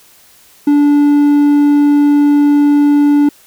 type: tone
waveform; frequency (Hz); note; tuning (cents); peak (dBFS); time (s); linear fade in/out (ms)
triangle; 290.2; D4; -21; -4; 0.67-3.29; 5
effects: white hiss -45 dBFS RMS until 3.46 s